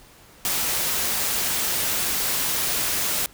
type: noise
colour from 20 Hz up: white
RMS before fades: -24 dBFS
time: 0.45-3.26 s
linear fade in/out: 0 ms
effects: pink hiss -50 dBFS RMS until 3.33 s